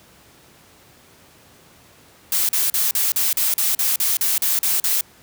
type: noise bursts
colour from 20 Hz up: blue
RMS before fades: -19 dBFS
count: 13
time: 2.32-5.01 s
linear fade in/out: 2 ms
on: 170 ms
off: 40 ms
effects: pink hiss -50 dBFS RMS until 5.22 s + high-pass 80 Hz 12 dB/octave